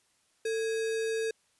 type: tone with sample-and-hold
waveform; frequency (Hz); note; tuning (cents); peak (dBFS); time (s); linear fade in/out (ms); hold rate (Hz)
sine; 446.7; A4; +26; -28; 0.45-1.31; 5; 2100
effects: white hiss -70 dBFS RMS until 1.59 s + resampled to 24000 Hz